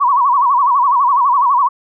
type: tone with vibrato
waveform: sine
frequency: 1044 Hz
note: C6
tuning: 4 cents flat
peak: -9 dBFS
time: 0-1.69 s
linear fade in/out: 20 ms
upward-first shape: sine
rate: 12 Hz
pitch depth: 160 cents each way
effects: none